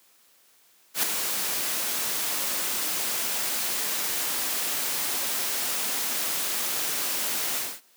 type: noise with ADSR envelope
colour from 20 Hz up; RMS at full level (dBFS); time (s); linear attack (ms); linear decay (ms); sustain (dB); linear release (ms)
white; -22; 0.94-7.81; 90; 7; -6; 240
effects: white hiss -60 dBFS RMS until 7.96 s + high-pass 200 Hz 12 dB/octave